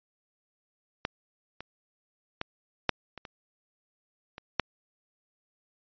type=clicks; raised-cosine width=0.3 ms; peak=-12 / -23 / -15 / -6 / -25 / -26 / -25 / -7 dBFS; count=8; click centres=1.051 / 1.606 / 2.414 / 2.893 / 3.177 / 3.252 / 4.381 / 4.597 s; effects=resampled to 11025 Hz